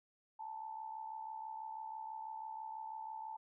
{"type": "tone with amplitude modulation", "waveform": "sine", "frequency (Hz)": 880, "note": "A5", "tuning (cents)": 0, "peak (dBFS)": -40, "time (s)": [0.39, 3.37], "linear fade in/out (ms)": 10, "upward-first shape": "sine", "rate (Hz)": 66.1, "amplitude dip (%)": 65, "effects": []}